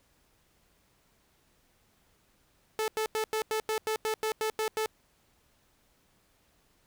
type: tone bursts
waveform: sawtooth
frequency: 436.1 Hz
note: A4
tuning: 15 cents flat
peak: -24 dBFS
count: 12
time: 2.79-4.859 s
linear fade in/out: 0 ms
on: 89 ms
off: 91 ms
effects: pink hiss -68 dBFS RMS until 6.86 s